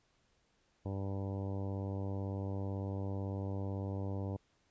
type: harmonic tone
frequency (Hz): 98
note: G2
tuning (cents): 0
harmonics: 1 / 2 / 3 / 4 / 5 / 6 / 7 / 8 / 9 / 10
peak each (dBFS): -37 / -44 / -45 / -49 / -48 / -50 / -56 / -56 / -56 / -59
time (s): 0.85-4.37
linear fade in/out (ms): 10
effects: pink hiss -74 dBFS RMS until 4.7 s + resampled to 16000 Hz